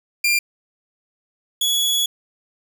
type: tone pair in turn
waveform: sawtooth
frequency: 2389 / 3379 Hz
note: D7 / G#7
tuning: +29 / +29 cents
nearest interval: tritone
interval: 600 cents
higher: second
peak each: -12 / -14 dBFS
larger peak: first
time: 0.24-0.39 / 1.61-2.06 s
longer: second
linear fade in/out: 5 ms
effects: none